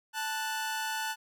sawtooth tone pair together, 880 / 1480 Hz, A5 / F#6, 0 / 0 cents, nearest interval major sixth, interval 900 cents, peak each -30 / -32 dBFS, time 0.13-1.16 s, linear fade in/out 50 ms, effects none

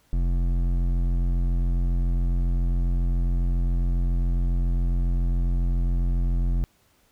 sine tone with hard clipping, 43.65 Hz, F1, in tune, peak -22 dBFS, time 0.13-6.64 s, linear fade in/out 0 ms, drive 11 dB, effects pink hiss -63 dBFS RMS until 7.11 s

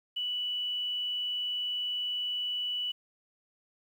sine tone with quantisation, 2960 Hz, F#7, in tune, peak -30 dBFS, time 0.16-2.92 s, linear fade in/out 10 ms, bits 10, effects none

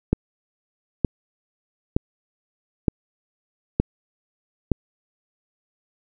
click train, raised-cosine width 3 ms, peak -4 dBFS, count 6, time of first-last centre 0.13-4.717 s, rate 1.09 Hz, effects none

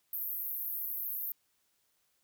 white band-pass noise, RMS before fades -37 dBFS, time 0.13-1.32 s, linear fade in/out 2 ms, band 12000 to 16000 Hz, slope 96 dB/octave, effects white hiss -75 dBFS RMS until 2.23 s

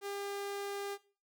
sawtooth tone, 401.3 Hz, G4, 41 cents sharp, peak -34 dBFS, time 0.01-0.98 s, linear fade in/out 50 ms, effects noise-tail reverb RT60 0.4 s tail -19 dB re dry

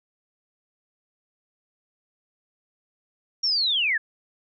sine linear sweep, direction down, 5640 to 1640 Hz, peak -20 dBFS, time 3.43-3.98 s, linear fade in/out 10 ms, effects none

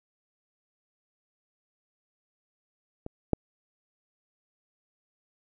clicks, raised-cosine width 2 ms, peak -23 / -9 dBFS, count 2, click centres 3.064 / 3.333 s, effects none

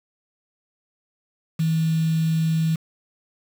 sine tone with quantisation, 161.1 Hz, E3, 39 cents flat, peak -18 dBFS, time 1.59-2.76 s, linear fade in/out 10 ms, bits 6, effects none

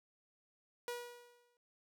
sawtooth tone with exponential decay, 482.9 Hz, B4, 39 cents flat, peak -34 dBFS, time 0.88-1.57 s, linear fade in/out 1 ms, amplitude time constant 150 ms, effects none

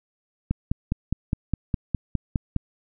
click train, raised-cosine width 5 ms, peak -10 dBFS, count 11, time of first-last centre 0.51-2.563 s, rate 4.87 Hz, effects none

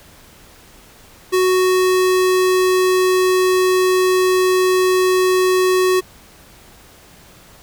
square tone, 370 Hz, F#4, in tune, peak -13 dBFS, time 1.32-6.01 s, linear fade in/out 20 ms, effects pink hiss -45 dBFS RMS until 7.62 s

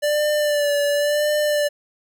square tone with vibrato, 587.3 Hz, D5, in tune, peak -18 dBFS, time 0.02-1.69 s, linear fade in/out 20 ms, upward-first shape sine, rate 0.94 Hz, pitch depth 33 cents each way, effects none

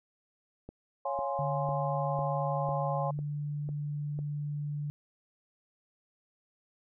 click train, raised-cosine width 2 ms, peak -30 dBFS, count 8, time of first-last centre 0.69-4.19 s, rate 2 Hz
sine chord, Db major seventh, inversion none, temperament equal, 554.4 / 698.5 / 830.6 / 1046.5 Hz, Db5 / F5 / Ab5 / C6, 0 / 0 / 0 / 0 cents, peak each -34 / -37 / -35 / -37 dBFS, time 1.05-3.11 s, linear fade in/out 5 ms
sine tone, 146.83 Hz, D3, in tune, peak -32 dBFS, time 1.39-4.9 s, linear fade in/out 0 ms
effects none

